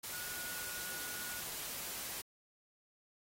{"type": "tone in noise", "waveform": "sine", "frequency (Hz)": 1454, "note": "F#6", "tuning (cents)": -31, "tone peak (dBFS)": -48, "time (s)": [0.12, 1.4], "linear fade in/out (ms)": 10, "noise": "white", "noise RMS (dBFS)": -43, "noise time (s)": [0.03, 2.22], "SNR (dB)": -8, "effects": ["AAC 48 kbps"]}